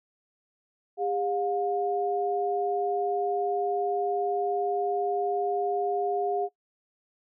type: tone pair together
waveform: sine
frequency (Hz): 403.6 / 713.8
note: G#4 / F5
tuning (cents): -49 / +38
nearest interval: minor seventh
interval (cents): 987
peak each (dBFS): -28 / -28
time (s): 0.97-6.49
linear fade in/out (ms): 50
effects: noise-tail reverb RT60 0.1 s tail -20 dB re dry